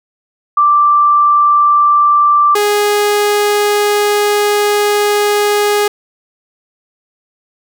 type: tone pair in turn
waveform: sine / sawtooth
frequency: 1174.7 / 413.9 Hz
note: D6 / G#4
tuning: 0 / -6 cents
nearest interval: octave + tritone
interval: 1806 cents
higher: first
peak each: -6 dBFS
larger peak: neither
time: 0.57-2.55 / 2.55-5.88 s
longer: second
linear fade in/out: 5 ms
effects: none